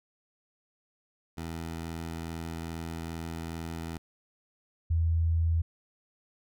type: tone pair in turn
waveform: 15% pulse / sine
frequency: 82.41 / 82.41 Hz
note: E2 / E2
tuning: 0 / 0 cents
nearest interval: unison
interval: 0 cents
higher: neither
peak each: -29 / -23 dBFS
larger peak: second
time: 1.37-3.98 / 4.9-5.62 s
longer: first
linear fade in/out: 10 ms
effects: none